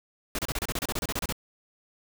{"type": "noise bursts", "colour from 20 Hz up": "pink", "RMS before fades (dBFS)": -30, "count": 15, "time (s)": [0.35, 1.325], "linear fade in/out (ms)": 2, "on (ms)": 37, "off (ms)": 30, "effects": []}